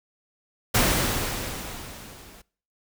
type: noise with level ramp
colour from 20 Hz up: pink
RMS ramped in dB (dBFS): -19 to -49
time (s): 0.74-2.42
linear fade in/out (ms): 10
effects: noise-tail reverb RT60 0.5 s tail -24 dB re dry